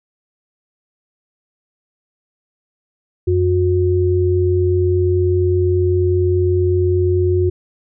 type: tone pair together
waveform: sine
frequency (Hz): 90.5 / 362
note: F#2 / F#4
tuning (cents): -38 / -38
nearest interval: 2 octaves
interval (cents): 2400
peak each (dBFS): -15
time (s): 3.27-7.5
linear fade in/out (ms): 10
effects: none